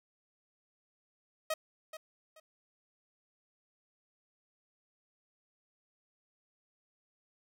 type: tone with echo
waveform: sawtooth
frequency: 630 Hz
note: D#5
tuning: 21 cents sharp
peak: -27 dBFS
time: 1.5-1.54 s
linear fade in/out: 5 ms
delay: 430 ms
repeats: 2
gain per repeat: -12 dB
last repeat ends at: 2.4 s
effects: none

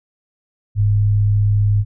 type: tone pair together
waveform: sine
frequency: 43.69 / 103.83 Hz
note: F1 / G#2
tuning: +1 / 0 cents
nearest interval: octave + minor third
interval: 1499 cents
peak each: -22 / -12 dBFS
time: 0.75-1.85 s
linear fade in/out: 50 ms
effects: none

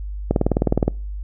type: click train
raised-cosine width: 2 ms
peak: -3 dBFS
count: 12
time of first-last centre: 0.31-0.88 s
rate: 19.3 Hz
effects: noise-tail reverb RT60 0.4 s tail -26 dB re dry + added 50 Hz sine -26 dBFS peak until 1.23 s

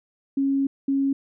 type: tone bursts at uneven times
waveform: sine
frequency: 274.2 Hz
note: C#4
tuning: 19 cents flat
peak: -19 dBFS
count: 2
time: 0.37-0.67 / 0.88-1.13 s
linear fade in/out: 5 ms
effects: none

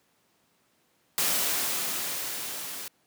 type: noise with level ramp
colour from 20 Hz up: white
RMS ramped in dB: -25 to -38 dBFS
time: 1.18-2.88 s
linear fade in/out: 0 ms
effects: pink hiss -68 dBFS RMS until 3.06 s + high-pass 150 Hz 12 dB/octave

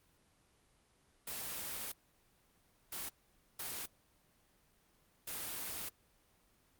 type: noise bursts at uneven times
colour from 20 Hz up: white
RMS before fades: -42 dBFS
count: 4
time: 1.27-1.92 / 2.92-3.09 / 3.59-3.86 / 5.27-5.89 s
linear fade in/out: 5 ms
effects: pink hiss -71 dBFS RMS until 6.79 s + Opus 24 kbps

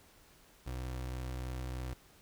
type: tone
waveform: 30% pulse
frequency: 63.2 Hz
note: B1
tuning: 41 cents sharp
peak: -35 dBFS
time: 0.66-1.94 s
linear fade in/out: 10 ms
effects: pink hiss -62 dBFS RMS until 2.21 s

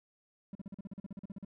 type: tone bursts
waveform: triangle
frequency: 196 Hz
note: G3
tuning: in tune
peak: -38 dBFS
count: 15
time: 0.53-1.448 s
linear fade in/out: 2 ms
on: 22 ms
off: 42 ms
effects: none

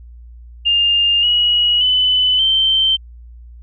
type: tone with pitch steps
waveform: sine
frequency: 2811 / 2908 / 3009 / 3114 Hz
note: F7 / F#7 / F#7 / G7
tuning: +11 / -31 / +28 / -12 cents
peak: -11 dBFS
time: 0.65-2.97 s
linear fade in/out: 20 ms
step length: 580 ms
effects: added 59 Hz sine -35 dBFS peak until 3.62 s

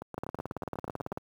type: two click trains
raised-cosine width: 1 ms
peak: -24 / -20 dBFS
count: 10 / 19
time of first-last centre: 0.02-1.124 / 0.18-1.174 s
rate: 8.15 / 18.1 Hz
effects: high-pass 80 Hz 12 dB/octave + 9-bit

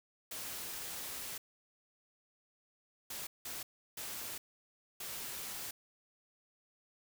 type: noise bursts at uneven times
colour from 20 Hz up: white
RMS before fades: -43 dBFS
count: 5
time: 0.31-1.38 / 3.1-3.27 / 3.45-3.63 / 3.97-4.38 / 5-5.71 s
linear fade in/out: 5 ms
effects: none

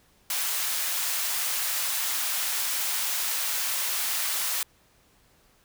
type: high-pass noise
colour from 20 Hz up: white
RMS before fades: -28 dBFS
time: 0.3-4.63 s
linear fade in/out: 2 ms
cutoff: 840 Hz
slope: 12 dB/octave
effects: pink hiss -62 dBFS RMS until 5.64 s

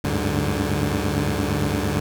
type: tone cluster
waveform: 15% pulse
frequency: 72 / 94.8 / 103.6 / 146.5 Hz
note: D2 / F#2 / G#2 / D3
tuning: -34 / +43 / -4 / -4 cents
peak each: -20 dBFS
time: 0.04-2 s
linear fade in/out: 5 ms
effects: none

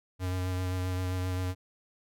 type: tone with vibrato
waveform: square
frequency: 91.8 Hz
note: F#2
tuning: 13 cents flat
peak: -30 dBFS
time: 0.19-1.55 s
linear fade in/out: 50 ms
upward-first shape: sine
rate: 7.6 Hz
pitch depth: 17 cents each way
effects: none

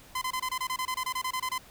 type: tone bursts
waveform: sawtooth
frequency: 1025 Hz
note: C6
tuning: 36 cents flat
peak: -25 dBFS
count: 16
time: 0.15-1.581 s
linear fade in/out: 5 ms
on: 66 ms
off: 25 ms
effects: pink hiss -53 dBFS RMS until 1.7 s

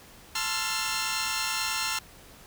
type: chord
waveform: 10% pulse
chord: F major seventh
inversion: first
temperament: equal with one note detuned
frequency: 880 / 1046.5 / 1334.6 / 1396.9 Hz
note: A5 / C6 / E6 / F6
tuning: 0 / 0 / +21 / 0 cents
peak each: -25 dBFS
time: 0.35-1.99 s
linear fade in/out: 5 ms
effects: pink hiss -51 dBFS RMS until 2.46 s

